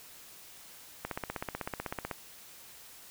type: click train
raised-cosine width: 0.5 ms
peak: -19 dBFS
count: 18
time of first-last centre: 1.05-2.112 s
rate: 16 Hz
effects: white hiss -52 dBFS RMS until 3.1 s